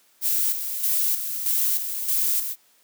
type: noise with tremolo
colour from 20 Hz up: violet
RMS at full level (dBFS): -22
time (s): 0.21-2.56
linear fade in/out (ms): 50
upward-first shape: square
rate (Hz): 1.6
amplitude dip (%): 55
effects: white hiss -60 dBFS RMS until 2.83 s + high-pass 200 Hz 12 dB/octave